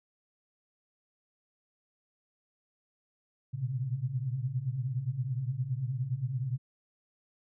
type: tone cluster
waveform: sine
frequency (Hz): 117.8 / 125.5 / 135.1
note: A#2 / B2 / C#3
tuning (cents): +19 / +28 / -44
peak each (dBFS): -36 / -36 / -33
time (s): 3.53-6.58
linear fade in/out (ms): 20
effects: none